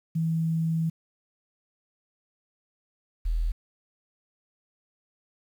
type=tone pair in turn; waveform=sine; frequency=162.7 / 40.67 Hz; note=E3 / E1; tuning=-22 / -23 cents; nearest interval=2 octaves; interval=2401 cents; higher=first; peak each=-23 dBFS; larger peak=neither; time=0.15-0.9 / 3.25-3.52 s; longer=first; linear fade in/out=10 ms; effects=9-bit